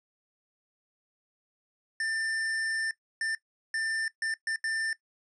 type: tone bursts at uneven times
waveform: square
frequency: 1788 Hz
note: A6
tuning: 27 cents sharp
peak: -29 dBFS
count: 6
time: 2-2.91 / 3.21-3.35 / 3.74-4.08 / 4.22-4.34 / 4.47-4.56 / 4.64-4.93 s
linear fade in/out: 2 ms
effects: noise-tail reverb RT60 0.1 s tail -19 dB re dry + resampled to 22050 Hz